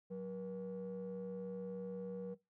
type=ring-modulated tone; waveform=triangle; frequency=146.83 Hz; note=D3; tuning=in tune; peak=-35 dBFS; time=0.1-2.35 s; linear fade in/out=20 ms; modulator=332 Hz; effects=noise-tail reverb RT60 0.2 s tail -19 dB re dry + tanh soft clip ceiling -36 dBFS